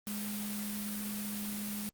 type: tone in noise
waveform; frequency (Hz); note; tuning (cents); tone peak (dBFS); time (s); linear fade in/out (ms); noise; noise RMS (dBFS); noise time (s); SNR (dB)
sine; 207.7; G#3; 0; -37; 0.07-1.89; 0; white; -41; 0.07-1.89; +1
effects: Opus 32 kbps